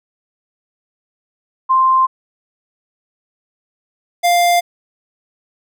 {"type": "tone pair in turn", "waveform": ["sine", "square"], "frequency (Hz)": [1047, 698.8], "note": ["C6", "F5"], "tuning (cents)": [1, 1], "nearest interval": "perfect fifth", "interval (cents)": 700, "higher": "first", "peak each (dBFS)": [-9, -11], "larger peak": "first", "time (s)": [[1.69, 2.07], [4.23, 4.61]], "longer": "neither", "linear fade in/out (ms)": 20, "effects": []}